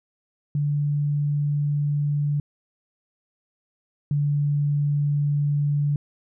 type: tone pair in turn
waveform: sine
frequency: 145.8 / 145.19 Hz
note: D3 / D3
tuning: -12 / -19 cents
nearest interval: unison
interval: 7 cents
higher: first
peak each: -20 / -19 dBFS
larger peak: second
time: 0.55-2.4 / 4.11-5.96 s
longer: neither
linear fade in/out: 2 ms
effects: none